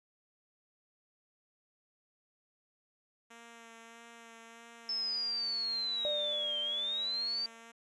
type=tone with vibrato; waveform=5% pulse; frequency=230.7 Hz; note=A#3; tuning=18 cents flat; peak=-40 dBFS; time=3.3-7.72 s; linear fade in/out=10 ms; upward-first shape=sine; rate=1.6 Hz; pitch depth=18 cents each way
type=linear two-way sweep; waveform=sine; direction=down then up; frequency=5274 to 3117 to 4663 Hz; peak=-32 dBFS; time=4.89-7.46 s; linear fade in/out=2 ms; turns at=6.6 s
type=tone with exponential decay; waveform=sine; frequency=593 Hz; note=D5; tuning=17 cents sharp; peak=-32 dBFS; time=6.05-7.62 s; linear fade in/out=0 ms; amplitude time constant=340 ms
effects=resampled to 24000 Hz